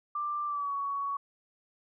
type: tone with pitch glide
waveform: sine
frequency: 1182 to 1120.8 Hz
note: D6 to C#6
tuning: +11 to +19 cents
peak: -30 dBFS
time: 0.15-1.17 s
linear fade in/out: 5 ms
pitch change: -92 cents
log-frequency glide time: 0.46-0.73 s
effects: none